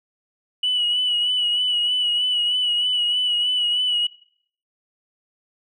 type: tone with vibrato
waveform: sine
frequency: 2944 Hz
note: F#7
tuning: 9 cents flat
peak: -17 dBFS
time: 0.63-4.07 s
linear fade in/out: 5 ms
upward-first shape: sine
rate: 3.2 Hz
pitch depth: 34 cents each way
effects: noise-tail reverb RT60 0.6 s tail -22 dB re dry + tanh soft clip ceiling -14 dBFS